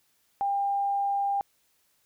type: tone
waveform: sine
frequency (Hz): 799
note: G5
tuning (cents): +33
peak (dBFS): -24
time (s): 0.41-1.41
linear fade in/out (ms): 0
effects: white hiss -69 dBFS RMS until 2.05 s